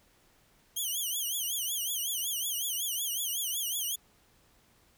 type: tone with vibrato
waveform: 5% pulse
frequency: 3136 Hz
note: G7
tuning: in tune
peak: -23 dBFS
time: 0.76-3.96 s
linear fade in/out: 10 ms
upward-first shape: triangle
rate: 5.4 Hz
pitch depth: 180 cents each way
effects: pink hiss -65 dBFS RMS until 4.97 s